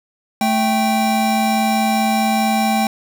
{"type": "tone pair together", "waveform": "square", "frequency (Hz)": [219.7, 784], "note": ["A3", "G5"], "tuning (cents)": [-2, 0], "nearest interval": "octave + minor seventh", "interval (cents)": 2202, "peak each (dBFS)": -18, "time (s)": [0.41, 2.87], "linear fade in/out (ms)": 2, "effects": []}